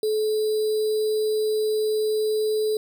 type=tone with sample-and-hold; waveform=sine; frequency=430.7 Hz; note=A4; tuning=37 cents flat; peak=-20 dBFS; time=0.03-2.77 s; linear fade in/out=2 ms; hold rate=4410 Hz; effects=none